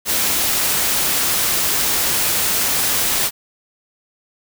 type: noise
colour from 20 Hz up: white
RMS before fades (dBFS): -18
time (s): 0.05-3.31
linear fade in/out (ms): 50
effects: none